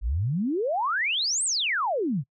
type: exponential two-way sweep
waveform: sine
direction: up then down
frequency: 47.7 to 8920 to 120.9 Hz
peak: -23 dBFS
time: 0.01-2.24 s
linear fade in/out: 50 ms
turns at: 1.44 s
effects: noise-tail reverb RT60 0.1 s tail -25 dB re dry